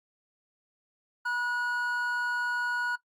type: tone pair together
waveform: triangle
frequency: 970 / 1457.6 Hz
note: B5 / F#6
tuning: -31 / -26 cents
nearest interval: perfect fifth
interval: 705 cents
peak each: -33 / -27 dBFS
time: 1.25-2.96 s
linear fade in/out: 10 ms
effects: noise-tail reverb RT60 0.1 s tail -17 dB re dry + Opus 48 kbps